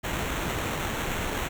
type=noise with sample-and-hold; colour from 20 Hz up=pink; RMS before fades=-30 dBFS; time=0.03-1.49 s; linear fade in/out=20 ms; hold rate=4900 Hz; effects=none